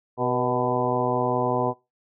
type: harmonic tone with a mistuned harmonic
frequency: 125.1 Hz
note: B2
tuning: 23 cents sharp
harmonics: 1 / 2 / 3 / 4 / 5 / 6 / 7 / 8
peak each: -31 / -30 / -28 / -28 / -29 / -29 / -31 / -30 dBFS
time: 0.17-1.74 s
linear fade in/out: 50 ms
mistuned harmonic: 4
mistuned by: -47 cents
effects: noise-tail reverb RT60 0.2 s tail -18 dB re dry